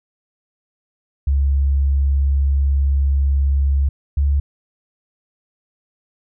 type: tone pair in turn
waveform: sine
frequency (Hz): 69.2 / 70.69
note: C#2 / C#2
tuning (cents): -2 / +34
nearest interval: unison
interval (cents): 36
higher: second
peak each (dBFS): -13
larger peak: neither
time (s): 1.27-3.89 / 4.17-4.4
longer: first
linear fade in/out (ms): 5
effects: none